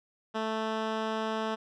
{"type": "tone with low-pass filter", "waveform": "10% pulse", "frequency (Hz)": 220, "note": "A3", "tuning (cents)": 0, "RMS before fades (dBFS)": -32, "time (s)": [0.34, 1.56], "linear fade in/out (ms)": 20, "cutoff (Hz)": 3600, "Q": 0.7, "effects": []}